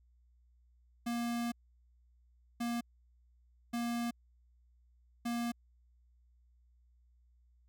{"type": "tone bursts at uneven times", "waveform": "square", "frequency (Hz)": 236.4, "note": "A#3", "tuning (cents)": 24, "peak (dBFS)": -34, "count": 4, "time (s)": [[1.06, 1.52], [2.6, 2.81], [3.73, 4.11], [5.25, 5.52]], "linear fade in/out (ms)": 10, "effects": ["added 60 Hz sine -64 dBFS peak until 7.68 s"]}